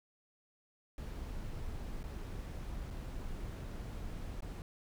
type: noise with dropouts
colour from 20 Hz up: brown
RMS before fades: -42 dBFS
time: 0.98-4.62 s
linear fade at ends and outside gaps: 1 ms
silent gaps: 2.031-2.039 / 2.904-2.908 / 4.406-4.422 s
effects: none